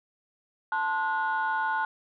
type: chord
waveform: sine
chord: F# diminished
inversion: first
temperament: equal with one note detuned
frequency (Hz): 880 / 1046.5 / 1452.9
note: A5 / C6 / F#6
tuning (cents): 0 / 0 / -32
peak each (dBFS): -27 / -32 / -28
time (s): 0.72-1.85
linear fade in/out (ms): 2
effects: tanh soft clip ceiling -19 dBFS